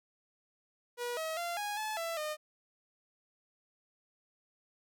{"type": "tone with pitch steps", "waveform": "sawtooth", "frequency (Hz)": [483.5, 639, 690, 826, 862, 666, 610], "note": ["B4", "D#5", "F5", "G#5", "A5", "E5", "D#5"], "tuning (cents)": [-37, 46, -21, -10, -36, 18, -34], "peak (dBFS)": -31, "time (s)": [0.97, 2.37], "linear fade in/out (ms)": 50, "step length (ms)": 200, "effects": []}